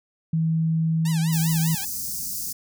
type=tone; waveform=sine; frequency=161.7 Hz; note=E3; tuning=33 cents flat; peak=-19 dBFS; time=0.33-1.75 s; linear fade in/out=5 ms
type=tone with vibrato; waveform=5% pulse; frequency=880 Hz; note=A5; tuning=in tune; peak=-20 dBFS; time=1.05-1.85 s; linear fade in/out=5 ms; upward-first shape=triangle; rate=5 Hz; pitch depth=260 cents each way
type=band-stop noise; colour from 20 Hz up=white; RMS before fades=-30 dBFS; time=1.32-2.53 s; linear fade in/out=10 ms; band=250 to 4900 Hz; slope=48 dB/octave
effects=none